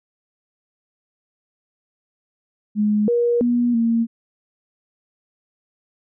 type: tone with pitch steps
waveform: sine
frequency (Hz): 209.9 / 476.4 / 241.2 / 230.2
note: G#3 / A#4 / B3 / A#3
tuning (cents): +19 / +38 / -41 / -22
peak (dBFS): -15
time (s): 2.75-4.07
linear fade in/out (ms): 50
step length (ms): 330
effects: none